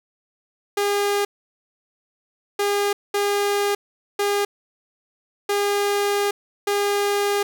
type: tone bursts at uneven times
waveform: sawtooth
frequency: 406.1 Hz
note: G#4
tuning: 39 cents flat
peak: -15 dBFS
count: 6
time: 0.77-1.25 / 2.59-2.93 / 3.14-3.75 / 4.19-4.45 / 5.49-6.31 / 6.67-7.43 s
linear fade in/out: 5 ms
effects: none